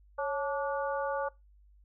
harmonic tone with a mistuned harmonic, 290 Hz, D4, 22 cents flat, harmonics 2 / 3 / 4 / 5, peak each -32 / -36 / -38 / -40 dBFS, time 0.18-1.29 s, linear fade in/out 10 ms, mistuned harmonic 2, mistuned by -80 cents, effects noise-tail reverb RT60 0.2 s tail -21 dB re dry + added 50 Hz sine -57 dBFS peak until 1.84 s

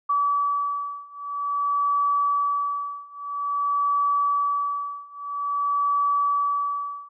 sine beating tone pair, 1147 / 1147.5 Hz, D6 / D6, -41 / -40 cents, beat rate 0.5 Hz, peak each -25 / -24 dBFS, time 0.09-7.09 s, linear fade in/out 10 ms, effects none

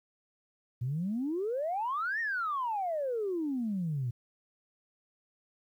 sine exponential two-way sweep, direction up then down, 115.5 to 1883 to 115.5 Hz, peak -29 dBFS, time 0.81-4.11 s, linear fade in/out 10 ms, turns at 2.2 s, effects tanh soft clip ceiling -25 dBFS + 11-bit

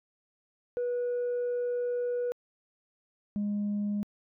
sine tone pair in turn, 487.3 / 205.8 Hz, B4 / G#3, -23 / -16 cents, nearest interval octave + minor third, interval 1493 cents, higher first, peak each -26 dBFS, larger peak neither, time 0.77-2.32 / 3.36-4.03 s, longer first, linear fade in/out 0 ms, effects tanh soft clip ceiling -26 dBFS

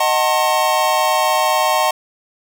square chord, D# diminished seventh, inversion none, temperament just, 622.3 / 746.7 / 896 / 1075.3 Hz, D#5 / F#5 / A5 / C6, 0 / +16 / +31 / +47 cents, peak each -20 dBFS, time 0-1.91 s, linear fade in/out 5 ms, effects none

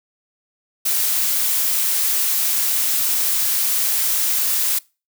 blue noise, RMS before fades -19 dBFS, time 0.85-4.79 s, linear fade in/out 10 ms, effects noise-tail reverb RT60 0.3 s tail -24 dB re dry

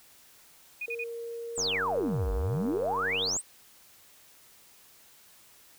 sine tone bursts, 2475 Hz, D#7, 10 cents flat, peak -32 dBFS, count 3, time 0.81-1.04 s, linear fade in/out 5 ms, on 50 ms, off 40 ms
sine tone, 466.2 Hz, A#4, in tune, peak -35 dBFS, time 0.88-3.29 s, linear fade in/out 2 ms
sine exponential two-way sweep, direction down then up, 9130 to 47 to 9130 Hz, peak -27 dBFS, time 1.55-3.42 s, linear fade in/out 50 ms, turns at 2.32 s
click train, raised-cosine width 1 ms, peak -26 dBFS, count 172, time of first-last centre 1.58-3.365 s, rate 95.8 Hz
effects white hiss -57 dBFS RMS until 5.78 s

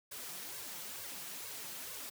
white noise with flanger, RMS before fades -45 dBFS, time 0.11-2.1 s, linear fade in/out 10 ms, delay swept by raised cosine 1.8 to 5.9 ms, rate 2.2 Hz, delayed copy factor +0.75, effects high-pass 80 Hz 12 dB/octave

